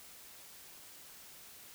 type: silence
effects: white hiss -54 dBFS RMS until 1.74 s